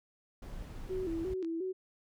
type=noise; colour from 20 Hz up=brown; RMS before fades=-43 dBFS; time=0.42-1.34 s; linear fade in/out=5 ms
type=tone with vibrato; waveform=sine; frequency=351.1 Hz; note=F4; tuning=9 cents sharp; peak=-33 dBFS; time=0.89-1.73 s; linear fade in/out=20 ms; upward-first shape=square; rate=2.8 Hz; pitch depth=110 cents each way
type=clicks; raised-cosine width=0.2 ms; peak=-37 dBFS; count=2; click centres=1.427 / 1.447 s
effects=none